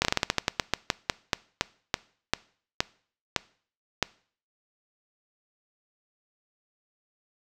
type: slowing click train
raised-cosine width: 0.2 ms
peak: -4 dBFS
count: 20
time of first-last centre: 0.02-4.027 s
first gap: 29 ms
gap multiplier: 1.19
effects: noise-tail reverb RT60 0.5 s tail -22 dB re dry